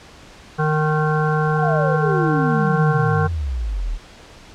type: harmonic tone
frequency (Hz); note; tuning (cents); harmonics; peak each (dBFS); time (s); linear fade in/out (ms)
153.9; D#3; -19; 1 / 3 / 5 / 7 / 9 / 10; -18 / -23 / -25 / -26 / -28 / -28; 0.58-3.28; 20
type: exponential sweep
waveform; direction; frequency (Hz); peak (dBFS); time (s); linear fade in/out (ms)
sine; down; 817 to 35.65; -20; 1.55-3.99; 50
effects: pink hiss -43 dBFS RMS until 4.54 s + low-pass 6000 Hz 12 dB/octave